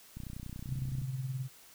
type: click train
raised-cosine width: 5 ms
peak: -30 dBFS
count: 27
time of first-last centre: 0.17-1.017 s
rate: 30.7 Hz
type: tone with tremolo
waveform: sine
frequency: 130.81 Hz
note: C3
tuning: in tune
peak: -31 dBFS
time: 0.66-1.49 s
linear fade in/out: 50 ms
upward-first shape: sine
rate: 19 Hz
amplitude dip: 60%
effects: white hiss -57 dBFS RMS until 1.74 s